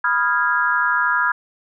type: chord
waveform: sine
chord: F half-diminished seventh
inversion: second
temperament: equal with one note detuned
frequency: 987.8 / 1244.5 / 1396.9 / 1647.8 Hz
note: Cb6 / Eb6 / F6 / Ab6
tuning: 0 / 0 / 0 / -14 cents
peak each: -22 / -24 / -20 / -20 dBFS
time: 0.04-1.32 s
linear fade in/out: 5 ms
effects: none